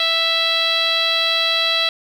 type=tone with low-pass filter; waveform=10% pulse; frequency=659.3 Hz; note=E5; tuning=in tune; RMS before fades=-18 dBFS; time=0-1.89 s; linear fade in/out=2 ms; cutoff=3800 Hz; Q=5.5; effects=7-bit